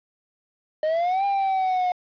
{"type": "exponential two-way sweep", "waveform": "triangle", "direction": "up then down", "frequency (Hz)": [610, 802, 719], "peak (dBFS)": -18, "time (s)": [0.83, 1.92], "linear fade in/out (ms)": 2, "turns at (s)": 1.25, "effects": ["resampled to 11025 Hz", "8-bit"]}